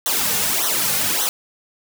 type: noise with flanger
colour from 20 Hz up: white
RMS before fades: -20 dBFS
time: 0.06-1.29 s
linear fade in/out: 0 ms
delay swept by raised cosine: 0.41 to 3.11 ms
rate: 1.7 Hz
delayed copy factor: -0.95
effects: none